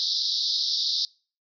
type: band-pass noise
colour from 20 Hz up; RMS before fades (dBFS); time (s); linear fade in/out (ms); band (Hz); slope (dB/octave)
white; -26; 0-1.05; 0; 3600 to 5300; 96
effects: noise-tail reverb RT60 0.4 s tail -26 dB re dry